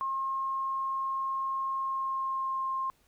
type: tone with pitch glide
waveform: sine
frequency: 1072 to 1060.9 Hz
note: C6 to C6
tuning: +42 to +24 cents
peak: -29 dBFS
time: 0.01-2.9 s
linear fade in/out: 0 ms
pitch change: -18 cents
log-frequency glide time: 1.78-2.65 s
effects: pink hiss -68 dBFS RMS until 3.07 s